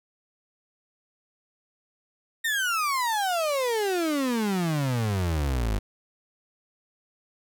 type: exponential sweep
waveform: 35% pulse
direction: down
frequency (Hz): 1864.7 to 49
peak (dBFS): -22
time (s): 2.44-5.79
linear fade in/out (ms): 10
effects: none